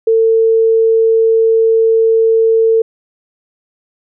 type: tone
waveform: sine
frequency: 450 Hz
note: A4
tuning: 39 cents sharp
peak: -7 dBFS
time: 0.07-2.82 s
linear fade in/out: 5 ms
effects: none